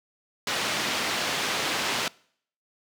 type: band-pass noise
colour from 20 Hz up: white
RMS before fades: -28 dBFS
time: 0.47-2.08 s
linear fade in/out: 2 ms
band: 150 to 3900 Hz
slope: 12 dB/octave
effects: noise-tail reverb RT60 0.6 s tail -24 dB re dry